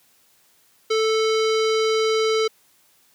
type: tone with low-pass filter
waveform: square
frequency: 440 Hz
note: A4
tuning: in tune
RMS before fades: -20 dBFS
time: 0.9-2.48 s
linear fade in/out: 10 ms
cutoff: 4800 Hz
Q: 2
effects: white hiss -59 dBFS RMS until 3.14 s + high-pass 80 Hz 12 dB/octave